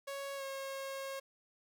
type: tone with pitch glide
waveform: sawtooth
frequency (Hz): 554.4 to 542.4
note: C#5 to C#5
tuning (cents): 0 to -38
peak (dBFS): -36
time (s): 0.07-1.2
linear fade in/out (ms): 10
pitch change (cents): -38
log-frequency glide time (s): 0.36-0.43
effects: none